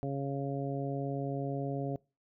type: harmonic tone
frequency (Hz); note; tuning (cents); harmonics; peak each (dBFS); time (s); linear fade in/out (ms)
138.59; C#3; 0; 1 / 2 / 3 / 4 / 5; -35 / -38 / -40 / -41 / -42; 0.03-1.96; 0
effects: noise-tail reverb RT60 0.3 s tail -24 dB re dry